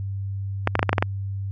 clicks, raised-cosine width 0.5 ms, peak -3 dBFS, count 8, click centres 0.674 / 0.754 / 0.793 / 0.829 / 0.893 / 0.93 / 0.982 / 1.025 s, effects added 98 Hz sine -26 dBFS peak until 1.51 s

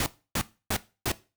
pink noise bursts, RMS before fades -27 dBFS, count 4, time 0-1.118 s, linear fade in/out 2 ms, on 62 ms, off 290 ms, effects noise-tail reverb RT60 0.3 s tail -17 dB re dry

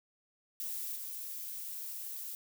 violet noise with level steps, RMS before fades -39 / -42 dBFS, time 0.6-2.35 s, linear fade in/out 0 ms, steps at 0.95 s, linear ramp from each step 10 ms, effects none

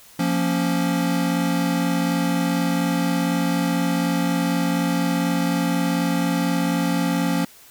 square chord, Bb minor, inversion second, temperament equal, 174.61 / 233.1 / 277.2 Hz, F3 / Bb3 / Db4, 0 / 0 / 0 cents, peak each -23 / -27 / -24 dBFS, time 0.19-7.45 s, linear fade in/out 5 ms, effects white hiss -48 dBFS RMS until 7.7 s

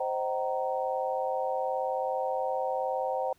sine chord, C minor seventh, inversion none, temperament equal with one note detuned, 523.3 / 622.3 / 764.8 / 932.3 Hz, C5 / Eb5 / G5 / Bb5, 0 / 0 / -43 / 0 cents, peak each -31 / -36 / -32 / -36 dBFS, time 0-3.33 s, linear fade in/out 5 ms, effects pink hiss -66 dBFS RMS until 3.38 s

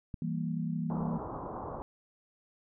click, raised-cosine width 5 ms, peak -26 dBFS, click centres 0.142 s
sine chord, E diminished, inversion none, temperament equal, 164.81 / 196 / 233.1 Hz, E3 / G3 / Bb3, 0 / 0 / 0 cents, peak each -33 / -38 / -36 dBFS, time 0.22-1.18 s, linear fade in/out 2 ms
white low-pass noise, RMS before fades -40 dBFS, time 0.9-1.82 s, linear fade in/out 0 ms, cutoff 1100 Hz, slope 48 dB/octave
effects none

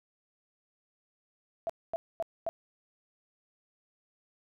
sine tone bursts, 665 Hz, E5, 15 cents sharp, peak -29 dBFS, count 4, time 1.67-2.49 s, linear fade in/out 0 ms, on 25 ms, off 240 ms, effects none

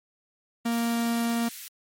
45% pulse tone, 233.1 Hz, A#3, in tune, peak -24 dBFS, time 0.65-1.49 s, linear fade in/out 10 ms
white high-pass noise, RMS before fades -41 dBFS, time 0.72-1.68 s, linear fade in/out 0 ms, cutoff 1700 Hz, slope 24 dB/octave
effects MP3 64 kbps

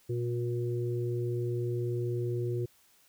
harmonic tone, 120 Hz, B2, 49 cents flat, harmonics 1 / 3 / 4, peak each -31 / -33 / -43 dBFS, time 0.09-2.66 s, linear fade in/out 10 ms, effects white hiss -64 dBFS RMS until 3.08 s

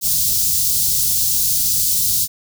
white band-stop noise, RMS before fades -17 dBFS, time 0.01-2.28 s, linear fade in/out 50 ms, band 170 to 4400 Hz, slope 24 dB/octave, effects none

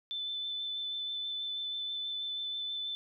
sine tone with vibrato, 3520 Hz, A7, in tune, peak -34 dBFS, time 0.11-2.95 s, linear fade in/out 0 ms, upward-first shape sine, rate 6.2 Hz, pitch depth 11 cents each way, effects none

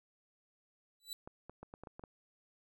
sawtooth tone with exponential growth, 3956 Hz, B7, 2 cents sharp, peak -34 dBFS, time 1-1.13 s, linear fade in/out 1 ms, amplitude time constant 27 ms
clicks, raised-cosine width 1 ms, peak -34 dBFS, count 8, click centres 1.275 / 1.496 / 1.63 / 1.739 / 1.836 / 1.872 / 1.995 / 2.038 s
effects none

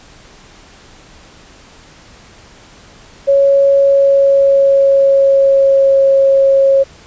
sine tone with pitch glide, 554.4 to 544.9 Hz, C#5 to C#5, 0 to -30 cents, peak -6 dBFS, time 3.27-6.84 s, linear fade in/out 20 ms, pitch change -30 cents, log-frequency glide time 3.78-6.01 s, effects pink hiss -41 dBFS RMS until 7.06 s + resampled to 16000 Hz

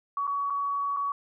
sine tone with dropouts, 1128 Hz, C#6, 30 cents sharp, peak -26 dBFS, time 0.17-1.12 s, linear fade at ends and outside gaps 2 ms, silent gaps 0.27-0.276 / 0.5-0.504 / 0.965-0.969 s, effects none

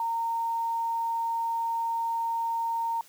sine tone, 920 Hz, A#5, 23 cents flat, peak -26 dBFS, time 0-3.01 s, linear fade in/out 2 ms, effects white hiss -55 dBFS RMS until 3.08 s + high-pass 150 Hz 12 dB/octave

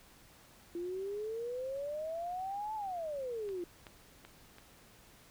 sine exponential two-way sweep, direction up then down, 340 to 880 to 340 Hz, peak -36 dBFS, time 0.75-3.64 s, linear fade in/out 2 ms, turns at 2.75 s
clicks, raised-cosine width 0.3 ms, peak -37 / -33 / -34 / -36 dBFS, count 4, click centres 3.49 / 3.868 / 4.25 / 4.584 s
effects pink hiss -60 dBFS RMS until 5.3 s

